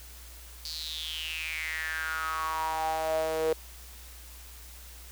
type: tone with high-pass filter sweep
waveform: sawtooth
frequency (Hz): 159.2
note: D#3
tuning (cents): +40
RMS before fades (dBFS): -32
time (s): 0.65-3.53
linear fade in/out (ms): 2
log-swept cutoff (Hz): 4600 to 470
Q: 7.7
effects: added 60 Hz sine -47 dBFS peak until 5.11 s + white hiss -50 dBFS RMS until 5.11 s